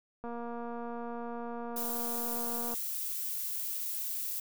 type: click train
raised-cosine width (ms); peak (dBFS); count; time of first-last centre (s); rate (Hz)
1; -28; 591; 0.24-2.74; 236
type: noise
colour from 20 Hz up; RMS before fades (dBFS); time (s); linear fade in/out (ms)
violet; -36; 1.76-4.4; 5
effects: none